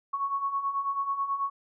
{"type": "beating tone pair", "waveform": "sine", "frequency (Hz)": [1101, 1110.2], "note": ["C#6", "C#6"], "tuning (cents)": [-12, 2], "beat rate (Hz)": 9.2, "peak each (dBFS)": [-34, -28], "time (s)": [0.13, 1.5], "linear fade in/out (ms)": 10, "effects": []}